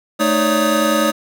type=tone cluster; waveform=square; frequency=219.7 / 309.3 / 550 / 580 / 1251 Hz; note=A3 / D#4 / C#5 / D5 / D#6; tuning=-2 / -10 / -14 / -22 / +9 cents; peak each=-21 dBFS; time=0.19-1.12 s; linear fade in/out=20 ms; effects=none